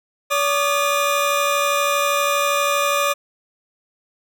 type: tone pair together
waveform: 25% pulse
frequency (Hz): 571 / 1214.5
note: D5 / D#6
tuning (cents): -49 / -42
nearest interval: octave + minor second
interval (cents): 1307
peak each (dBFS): -16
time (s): 0.3-3.14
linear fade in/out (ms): 20
effects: none